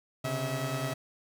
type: tone cluster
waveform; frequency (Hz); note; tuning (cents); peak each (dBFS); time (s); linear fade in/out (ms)
sawtooth; 129.6 / 139.5 / 647; C3 / C#3 / E5; -16 / +11 / -32; -31; 0.24-0.94; 10
effects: none